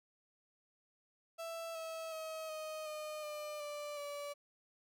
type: tone with pitch steps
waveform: 35% pulse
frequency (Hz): 662 / 649.1 / 636.5 / 624.1 / 612 / 600.1 / 588.4 / 577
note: E5 / E5 / D#5 / D#5 / D#5 / D5 / D5 / D5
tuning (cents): +7 / -27 / +39 / +5 / -29 / +37 / +3 / -31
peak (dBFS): -40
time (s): 1.38-4.34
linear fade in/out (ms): 20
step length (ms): 370
effects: none